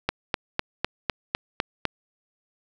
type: click train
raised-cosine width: 0.3 ms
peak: -6 dBFS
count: 8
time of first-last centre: 0.09-1.853 s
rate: 3.97 Hz
effects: none